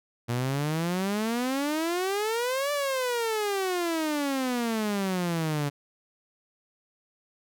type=exponential two-way sweep; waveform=sawtooth; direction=up then down; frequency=116.54 to 587.3 to 141.2 Hz; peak=-22 dBFS; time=0.28-5.7 s; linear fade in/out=20 ms; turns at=2.72 s; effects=none